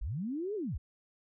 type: linear two-way sweep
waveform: sine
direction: up then down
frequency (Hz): 34.65 to 440 to 34.65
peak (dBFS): -33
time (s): 0.01-0.78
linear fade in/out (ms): 10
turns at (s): 0.55
effects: none